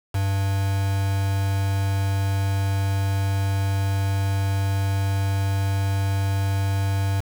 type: tone with quantisation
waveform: triangle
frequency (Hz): 97.8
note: G2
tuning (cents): -4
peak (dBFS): -18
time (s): 0.14-7.21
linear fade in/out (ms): 10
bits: 5
effects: none